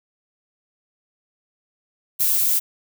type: noise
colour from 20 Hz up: violet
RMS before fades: -19 dBFS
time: 2.19-2.6 s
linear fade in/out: 20 ms
effects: none